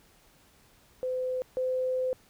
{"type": "tone pair in turn", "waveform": "sine", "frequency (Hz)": [510, 512.5], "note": ["C5", "C5"], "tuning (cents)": [-44, -36], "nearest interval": "unison", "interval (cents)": 8, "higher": "second", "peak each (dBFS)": [-28, -26], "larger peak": "second", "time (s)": [[1.03, 1.42], [1.57, 2.13]], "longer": "second", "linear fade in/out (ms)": 0, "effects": ["pink hiss -61 dBFS RMS until 2.29 s"]}